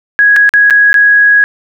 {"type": "tone with dropouts", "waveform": "sine", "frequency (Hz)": 1661.2, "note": "G#6", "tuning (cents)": 0, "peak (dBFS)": -3, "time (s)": [0.19, 1.44], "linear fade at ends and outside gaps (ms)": 0, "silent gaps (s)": [[0.362, 0.365], [0.492, 0.538], [0.7, 0.707], [0.93, 0.942]], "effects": []}